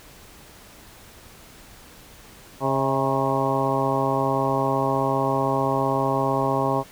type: harmonic tone with a mistuned harmonic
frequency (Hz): 135.5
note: C#3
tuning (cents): -39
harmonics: 1 / 2 / 3 / 4 / 5 / 6 / 7 / 8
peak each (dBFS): -28 / -28 / -28 / -28 / -28 / -28 / -28 / -28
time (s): 2.6-6.84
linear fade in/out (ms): 50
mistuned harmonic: 5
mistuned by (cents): -55
effects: pink hiss -47 dBFS RMS until 6.91 s